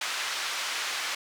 pink band-pass noise, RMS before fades -32 dBFS, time 0.01-1.15 s, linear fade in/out 5 ms, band 1300 to 6000 Hz, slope 12 dB/octave, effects none

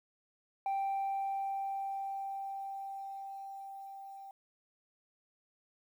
sine tone with level ramp, 784 Hz, G5, in tune, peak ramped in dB -28 to -46 dBFS, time 0.66-4.31 s, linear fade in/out 2 ms, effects tanh soft clip ceiling -30 dBFS + 11-bit

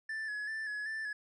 triangle tone with vibrato, 1729 Hz, A6, 31 cents flat, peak -34 dBFS, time 0.09-1.13 s, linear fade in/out 5 ms, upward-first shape square, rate 2.6 Hz, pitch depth 37 cents each way, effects resampled to 24000 Hz

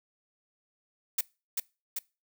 blue noise with echo, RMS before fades -27 dBFS, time 1.18-1.21 s, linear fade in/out 5 ms, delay 390 ms, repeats 2, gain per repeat -3 dB, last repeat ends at 1.99 s, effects noise-tail reverb RT60 0.3 s tail -24 dB re dry

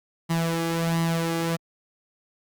sawtooth tone with flanger, 166 Hz, E3, 12 cents sharp, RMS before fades -25 dBFS, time 0.29-1.57 s, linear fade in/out 20 ms, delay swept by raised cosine 0.99 to 2.49 ms, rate 1.4 Hz, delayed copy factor +0.6, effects Opus 48 kbps

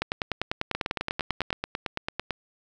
two click trains, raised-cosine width 0.3 ms, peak -10 / -12 dBFS, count 16 / 15, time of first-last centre 0.02-1.505 / 0.75-2.307 s, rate 10.1 / 8.99 Hz, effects none

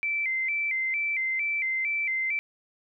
sine tone with vibrato, 2199 Hz, C#7, 14 cents flat, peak -25 dBFS, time 0.03-2.39 s, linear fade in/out 0 ms, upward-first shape square, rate 2.2 Hz, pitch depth 99 cents each way, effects none

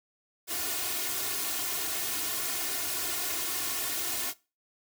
white noise with comb filter, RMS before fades -32 dBFS, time 0.47-4.34 s, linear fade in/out 50 ms, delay 2.8 ms, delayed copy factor +1, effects noise-tail reverb RT60 0.3 s tail -21 dB re dry + high-pass 80 Hz 12 dB/octave

